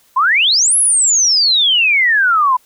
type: exponential two-way sweep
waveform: sine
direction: up then down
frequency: 980 to 11175 to 980 Hz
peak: -9 dBFS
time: 0.16-2.57 s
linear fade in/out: 10 ms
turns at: 0.77 s
effects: white hiss -53 dBFS RMS until 2.65 s